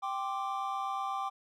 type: chord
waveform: triangle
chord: G suspended fourth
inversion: none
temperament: equal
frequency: 784 / 1046.5 / 1174.7 Hz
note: G5 / C6 / D6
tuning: 0 / 0 / 0 cents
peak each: -34 / -38 / -34 dBFS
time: 0.02-1.3 s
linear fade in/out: 20 ms
effects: none